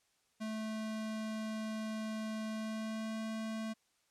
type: tone with pitch glide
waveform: square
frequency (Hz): 218.2 to 220.7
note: A3 to A3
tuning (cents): -14 to +5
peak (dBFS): -38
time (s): 0.4-3.74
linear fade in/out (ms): 20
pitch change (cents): +19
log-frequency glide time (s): 2.48-3.19
effects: white hiss -75 dBFS RMS until 4.1 s + low-pass 9000 Hz 12 dB/octave